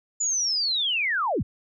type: linear sweep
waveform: sine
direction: down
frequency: 7040 to 39.39 Hz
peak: -22 dBFS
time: 0.2-1.43 s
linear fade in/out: 10 ms
effects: none